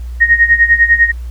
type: tone with tremolo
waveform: sine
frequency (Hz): 1864.7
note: A#6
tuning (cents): 0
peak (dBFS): -3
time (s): 0.2-1.12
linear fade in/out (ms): 20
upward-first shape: sine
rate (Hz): 10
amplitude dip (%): 80
effects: added 60 Hz sine -21 dBFS peak until 1.3 s + pink hiss -47 dBFS RMS until 1.3 s